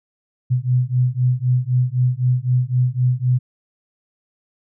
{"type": "beating tone pair", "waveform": "sine", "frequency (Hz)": [123.8, 127.7], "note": ["B2", "C3"], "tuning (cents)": [5, -42], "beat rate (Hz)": 3.9, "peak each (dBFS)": [-18, -18], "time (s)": [0.5, 3.39], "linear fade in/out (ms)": 20, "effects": []}